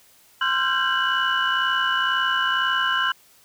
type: tone cluster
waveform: sine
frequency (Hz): 1043 / 1368 / 1539 / 1601 / 2956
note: C6 / F6 / G6 / G6 / F#7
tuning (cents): -6 / -36 / -32 / +36 / -2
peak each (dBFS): -25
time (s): 0.41-3.12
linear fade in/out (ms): 5
effects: tanh soft clip ceiling -11 dBFS + white hiss -55 dBFS RMS until 3.44 s